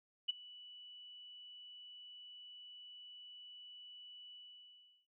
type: tone with ADSR envelope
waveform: sine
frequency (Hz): 2960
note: F#7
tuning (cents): 0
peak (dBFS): -30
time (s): 0.28-5.07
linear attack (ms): 15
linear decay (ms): 17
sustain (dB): -22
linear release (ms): 740
effects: none